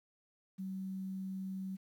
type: tone with quantisation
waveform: sine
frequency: 190.4 Hz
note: F#3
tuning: 50 cents sharp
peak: -38 dBFS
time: 0.58-1.77 s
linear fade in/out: 20 ms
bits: 11
effects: none